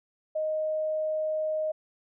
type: tone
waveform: sine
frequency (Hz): 622.3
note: D#5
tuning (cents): 0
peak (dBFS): -26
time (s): 0.35-1.72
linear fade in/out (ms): 10
effects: none

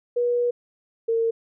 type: tone pair in turn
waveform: sine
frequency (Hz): 483.5 / 456.4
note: B4 / A#4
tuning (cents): -37 / -37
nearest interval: minor second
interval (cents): 100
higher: first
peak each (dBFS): -19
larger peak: neither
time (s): 0.16-0.51 / 1.08-1.31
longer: first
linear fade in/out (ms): 10
effects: none

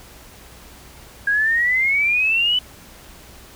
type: exponential sweep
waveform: sine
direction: up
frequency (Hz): 1620 to 3012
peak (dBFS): -15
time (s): 1.27-2.59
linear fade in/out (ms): 5
effects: added 60 Hz sine -49 dBFS peak until 3.55 s + pink hiss -44 dBFS RMS until 3.55 s

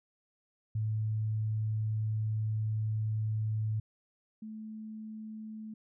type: tone pair in turn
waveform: sine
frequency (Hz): 108.7 / 217.4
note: A2 / A3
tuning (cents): -21 / -21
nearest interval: octave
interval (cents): 1200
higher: second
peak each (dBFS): -29 / -40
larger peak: first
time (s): 0.75-3.8 / 4.42-5.74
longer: first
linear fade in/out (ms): 5
effects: none

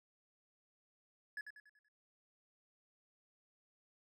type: tone with echo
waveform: triangle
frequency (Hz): 1701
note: G#6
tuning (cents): +41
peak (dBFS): -39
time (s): 1.37-1.41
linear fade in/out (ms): 2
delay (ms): 95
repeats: 5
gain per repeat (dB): -7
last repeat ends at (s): 1.885
effects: none

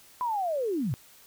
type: linear sweep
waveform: sine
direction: down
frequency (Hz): 1016 to 103.83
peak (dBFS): -26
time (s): 0.21-0.94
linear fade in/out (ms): 0
effects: white hiss -55 dBFS RMS until 1.26 s

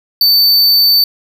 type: tone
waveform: square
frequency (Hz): 4550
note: C#8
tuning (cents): +44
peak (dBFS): -7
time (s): 0.21-1.04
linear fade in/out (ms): 2
effects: 8-bit

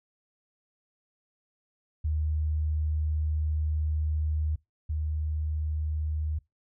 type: tone pair in turn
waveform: sine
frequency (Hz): 76.9 / 76.9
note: D#2 / D#2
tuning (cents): -20 / -20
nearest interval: unison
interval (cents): 0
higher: neither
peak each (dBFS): -25 / -27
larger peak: first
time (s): 2.04-4.56 / 4.89-6.39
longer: first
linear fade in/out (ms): 10
effects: noise-tail reverb RT60 0.2 s tail -23 dB re dry

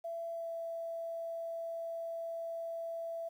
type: tone with pitch glide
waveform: sine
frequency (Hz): 670 to 665.4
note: E5 to E5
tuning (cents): +28 to +16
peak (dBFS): -37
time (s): 0.04-3.29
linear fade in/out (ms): 10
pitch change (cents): -12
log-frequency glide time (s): 0.31-0.49
effects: 11-bit

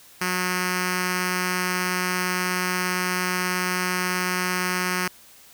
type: tone with notch filter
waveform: 5% pulse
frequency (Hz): 181.7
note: F#3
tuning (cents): -31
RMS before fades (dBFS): -25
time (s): 0.21-5.08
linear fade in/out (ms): 5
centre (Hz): 620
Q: 0.94
effects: white hiss -50 dBFS RMS until 5.53 s

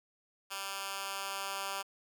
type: tone with high-pass filter sweep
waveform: 10% pulse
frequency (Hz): 196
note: G3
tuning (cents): 0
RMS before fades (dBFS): -39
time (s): 0.5-1.83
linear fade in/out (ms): 20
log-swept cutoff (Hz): 1500 to 990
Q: 0.73
effects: none

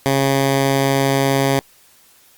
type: tone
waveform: 10% pulse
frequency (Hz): 136.7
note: C#3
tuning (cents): -24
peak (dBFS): -6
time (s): 0.06-1.59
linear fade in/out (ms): 0
effects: white hiss -51 dBFS RMS until 2.37 s + Opus 48 kbps

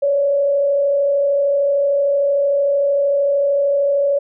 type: tone with frequency modulation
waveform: sine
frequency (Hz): 564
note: C#5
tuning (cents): +30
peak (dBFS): -13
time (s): 0.02-4.19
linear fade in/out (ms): 10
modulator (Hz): 33.2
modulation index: 0.33
effects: none

